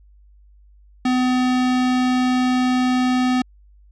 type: tone with low-pass filter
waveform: square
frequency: 252.8 Hz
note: B3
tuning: 41 cents sharp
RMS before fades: -18 dBFS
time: 1.05-3.42 s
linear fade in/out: 5 ms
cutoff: 4900 Hz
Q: 0.79
effects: added 50 Hz sine -47 dBFS peak until 3.91 s